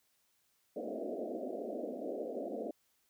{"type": "band-pass noise", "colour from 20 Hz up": "white", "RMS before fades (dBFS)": -40, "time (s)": [0.76, 2.71], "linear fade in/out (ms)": 5, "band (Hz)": [210, 680], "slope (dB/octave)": 96, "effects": ["white hiss -75 dBFS RMS until 3.09 s"]}